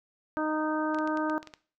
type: harmonic tone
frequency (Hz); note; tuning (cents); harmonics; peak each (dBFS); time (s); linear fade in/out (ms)
309.1; D#4; -11; 1 / 2 / 3 / 4 / 5; -30 / -33 / -35 / -36 / -37; 0.37-1.38; 0
type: clicks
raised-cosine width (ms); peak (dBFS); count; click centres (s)
0.2; -26; 8; 0.946 / 0.987 / 1.075 / 1.173 / 1.298 / 1.429 / 1.473 / 1.538
effects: noise-tail reverb RT60 0.4 s tail -17 dB re dry